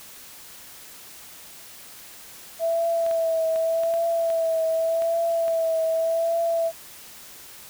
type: tone with vibrato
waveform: sine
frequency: 659.3 Hz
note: E5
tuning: in tune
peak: -20 dBFS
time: 2.59-6.72 s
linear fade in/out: 50 ms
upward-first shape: triangle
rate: 0.85 Hz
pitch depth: 36 cents each way
type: clicks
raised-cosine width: 0.3 ms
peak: -23 dBFS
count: 8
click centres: 3.064 / 3.112 / 3.56 / 3.835 / 3.939 / 4.302 / 5.021 / 5.481 s
effects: white hiss -44 dBFS RMS until 7.69 s